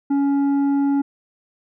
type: tone with tanh clipping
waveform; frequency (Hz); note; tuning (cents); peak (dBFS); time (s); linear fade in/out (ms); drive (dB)
sine; 280; C#4; +18; -17; 0.1-1.02; 10; 7
effects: none